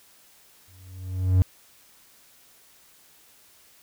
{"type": "tone with exponential growth", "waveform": "triangle", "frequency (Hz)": 92.5, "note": "F#2", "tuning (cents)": 0, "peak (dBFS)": -11, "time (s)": [0.68, 1.42], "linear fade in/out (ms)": 0, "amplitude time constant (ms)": 160, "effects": ["white hiss -56 dBFS RMS until 3.82 s"]}